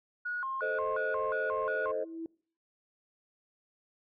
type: tone with vibrato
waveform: sine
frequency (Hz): 1244.5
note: D#6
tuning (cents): 0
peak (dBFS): -32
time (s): 0.25-1.92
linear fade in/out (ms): 10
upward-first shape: square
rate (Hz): 2.8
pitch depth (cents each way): 270
type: chord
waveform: sine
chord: A diminished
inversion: none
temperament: equal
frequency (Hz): 440 / 523.3 / 622.3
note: A4 / C5 / Eb5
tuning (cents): 0 / 0 / 0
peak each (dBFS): -34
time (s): 0.61-2.05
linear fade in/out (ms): 20
type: tone with exponential growth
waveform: sine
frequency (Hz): 327.8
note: E4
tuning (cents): -10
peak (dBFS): -34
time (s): 1.38-2.26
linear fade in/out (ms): 1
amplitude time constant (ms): 190
effects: noise-tail reverb RT60 0.5 s tail -25 dB re dry + tanh soft clip ceiling -23 dBFS